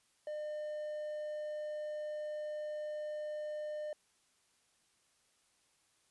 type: tone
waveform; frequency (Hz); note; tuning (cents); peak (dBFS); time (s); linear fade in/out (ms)
triangle; 604; D5; +48; -36; 0.27-3.93; 2
effects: white hiss -73 dBFS RMS until 6.1 s + resampled to 24000 Hz